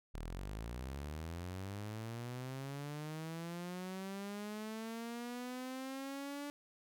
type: linear sweep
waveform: sawtooth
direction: up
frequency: 36.7 to 290 Hz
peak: -38 dBFS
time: 0.14-6.5 s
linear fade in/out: 0 ms
effects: none